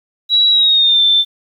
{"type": "tone with pitch glide", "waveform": "sine", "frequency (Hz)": [3895, 3551], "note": ["B7", "A7"], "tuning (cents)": [-25, 15], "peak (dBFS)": -8, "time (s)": [0.29, 1.25], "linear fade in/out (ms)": 50, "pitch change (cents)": -160, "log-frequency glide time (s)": [0.5, 1.02], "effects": ["8-bit"]}